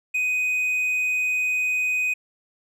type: tone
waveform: triangle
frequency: 2500 Hz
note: D#7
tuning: 8 cents sharp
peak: -19 dBFS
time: 0.14-2.14 s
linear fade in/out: 10 ms
effects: none